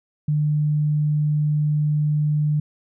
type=tone; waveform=sine; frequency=150 Hz; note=D3; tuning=37 cents sharp; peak=-17 dBFS; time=0.28-2.6 s; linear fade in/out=5 ms; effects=none